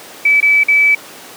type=tone with dropouts; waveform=sine; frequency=2301 Hz; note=D7; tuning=36 cents flat; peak=-7 dBFS; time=0.25-0.95 s; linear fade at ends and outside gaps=5 ms; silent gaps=0.404-0.426 / 0.636-0.683 s; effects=pink hiss -34 dBFS RMS until 1.36 s + high-pass 300 Hz 12 dB/octave